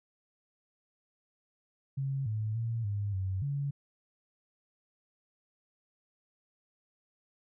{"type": "tone with pitch steps", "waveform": "sine", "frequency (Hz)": [136.2, 108.2, 114.8, 101.9, 94.8, 141.2], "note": ["C#3", "A2", "A#2", "G#2", "F#2", "C#3"], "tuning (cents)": [-30, -29, -26, -32, 43, 32], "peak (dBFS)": -30, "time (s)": [1.97, 3.71], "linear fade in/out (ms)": 10, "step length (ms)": 290, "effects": []}